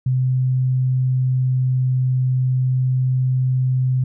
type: tone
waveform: sine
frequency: 128.6 Hz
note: C3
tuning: 30 cents flat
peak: -15 dBFS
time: 0.06-4.04 s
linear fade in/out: 5 ms
effects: none